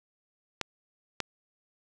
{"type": "clicks", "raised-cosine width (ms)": 0.2, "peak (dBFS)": -12, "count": 2, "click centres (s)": [0.613, 1.203], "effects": []}